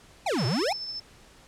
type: exponential two-way sweep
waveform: square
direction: down then up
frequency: 880 to 110 to 880 Hz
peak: -25 dBFS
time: 0.26-0.73 s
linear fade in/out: 5 ms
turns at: 0.46 s
type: tone with tremolo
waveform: sine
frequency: 5274 Hz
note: E8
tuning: in tune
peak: -31 dBFS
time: 0.38-1 s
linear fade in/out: 5 ms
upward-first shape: sine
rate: 14 Hz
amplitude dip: 35%
effects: pink hiss -54 dBFS RMS until 1.47 s + low-pass 9000 Hz 12 dB/octave